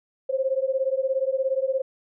sine beating tone pair, 523 / 540 Hz, C5 / C#5, -1 / -45 cents, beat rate 17 Hz, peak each -24 / -25 dBFS, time 0.29-1.82 s, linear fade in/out 10 ms, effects none

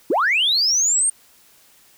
sine linear sweep, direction up, 251.3 to 8870 Hz, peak -14 dBFS, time 0.1-1.1 s, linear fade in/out 5 ms, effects tanh soft clip ceiling -11 dBFS + white hiss -53 dBFS RMS until 1.97 s

